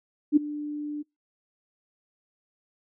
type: tone with ADSR envelope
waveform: sine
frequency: 296.2 Hz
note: D4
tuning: 15 cents sharp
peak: -12 dBFS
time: 0.32-1.03 s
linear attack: 46 ms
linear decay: 12 ms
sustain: -18 dB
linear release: 18 ms
effects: noise-tail reverb RT60 0.2 s tail -26 dB re dry